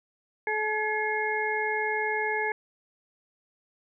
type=harmonic tone with a mistuned harmonic; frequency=430 Hz; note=A4; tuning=40 cents flat; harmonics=1 / 2 / 4 / 5; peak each=-31 / -31 / -31 / -31 dBFS; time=0.47-2.52 s; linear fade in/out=2 ms; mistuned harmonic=4; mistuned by=-25 cents; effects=none

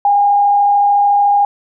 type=tone with frequency modulation; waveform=sine; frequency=812 Hz; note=G#5; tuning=39 cents flat; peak=-8 dBFS; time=0.05-1.45 s; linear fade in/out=2 ms; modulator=33.7 Hz; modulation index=0.29; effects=none

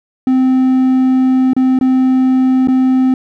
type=tone with dropouts; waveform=triangle; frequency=259.1 Hz; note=C4; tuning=17 cents flat; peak=-6 dBFS; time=0.27-3.14 s; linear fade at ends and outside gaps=2 ms; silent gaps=1.534-1.565 / 1.789-1.811 / 2.674-2.684 s; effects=none

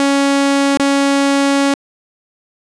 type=tone with dropouts; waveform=sawtooth; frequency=278.4 Hz; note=C#4; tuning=8 cents sharp; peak=-7 dBFS; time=0-1.74 s; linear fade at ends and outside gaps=1 ms; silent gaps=0.773-0.797 s; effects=resampled to 22050 Hz

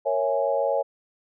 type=chord; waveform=sine; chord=A# half-diminished seventh; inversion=none; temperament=equal; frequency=466.2 / 554.4 / 659.3 / 830.6 Hz; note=A#4 / C#5 / E5 / G#5; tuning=0 / 0 / 0 / 0 cents; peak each=-29 / -23 / -28 / -29 dBFS; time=0.05-0.83 s; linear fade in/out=20 ms; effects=none

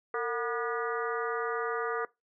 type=harmonic tone with a mistuned harmonic; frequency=242 Hz; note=B3; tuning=35 cents flat; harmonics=2 / 3 / 4 / 5 / 6 / 7 / 8; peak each=-32 / -40 / -42 / -35 / -39 / -44 / -43 dBFS; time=0.14-2.05 s; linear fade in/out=2 ms; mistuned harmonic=2; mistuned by=-96 cents; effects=noise-tail reverb RT60 0.2 s tail -21 dB re dry

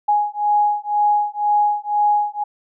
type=beating tone pair; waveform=sine; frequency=830.6 / 832.6 Hz; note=G#5 / G#5; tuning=0 / +4 cents; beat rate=2 Hz; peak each=-18 dBFS; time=0.08-2.44 s; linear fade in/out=10 ms; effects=none

